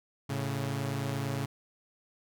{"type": "tone pair together", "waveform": "sawtooth", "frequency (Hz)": [110, 138.59], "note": ["A2", "C#3"], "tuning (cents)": [0, 0], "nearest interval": "major third", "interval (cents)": 400, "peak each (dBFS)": [-31, -29], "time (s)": [0.29, 1.46], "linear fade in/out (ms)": 10, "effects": []}